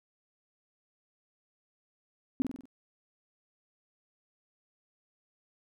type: tone with echo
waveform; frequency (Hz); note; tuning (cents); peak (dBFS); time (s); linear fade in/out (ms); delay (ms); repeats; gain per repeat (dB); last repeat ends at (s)
sine; 261.6; C4; 0; -24; 2.4-2.42; 0; 47; 5; -5; 2.655
effects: none